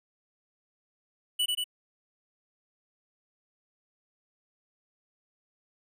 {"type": "tone with echo", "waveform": "square", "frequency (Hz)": 2960, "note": "F#7", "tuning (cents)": 0, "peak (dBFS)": -25, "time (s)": [1.39, 1.46], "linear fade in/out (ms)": 10, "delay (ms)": 91, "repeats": 2, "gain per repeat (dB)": -2, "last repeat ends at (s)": 1.642, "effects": []}